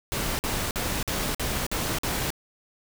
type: noise bursts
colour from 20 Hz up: pink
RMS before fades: -28 dBFS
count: 7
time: 0.12-2.304 s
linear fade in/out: 0 ms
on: 270 ms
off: 49 ms
effects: none